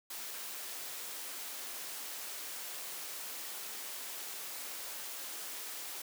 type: high-pass noise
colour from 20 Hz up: white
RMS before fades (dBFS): -43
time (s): 0.1-6.02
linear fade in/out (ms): 5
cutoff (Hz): 320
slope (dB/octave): 12
effects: none